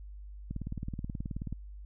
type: click train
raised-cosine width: 5 ms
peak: -24 dBFS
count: 20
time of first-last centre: 0.51-1.526 s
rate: 18.7 Hz
effects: added 50 Hz sine -43 dBFS peak until 1.85 s